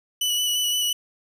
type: tone with vibrato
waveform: sawtooth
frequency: 2960 Hz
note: F#7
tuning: in tune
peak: -18 dBFS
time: 0.21-0.93 s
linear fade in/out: 5 ms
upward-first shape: square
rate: 5.8 Hz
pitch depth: 14 cents each way
effects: none